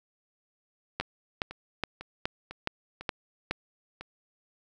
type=two click trains; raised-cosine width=0.3 ms; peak=-24 / -12 dBFS; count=7 / 7; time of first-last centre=1.01-4.01 / 1-3.51 s; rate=2 / 2.39 Hz; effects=none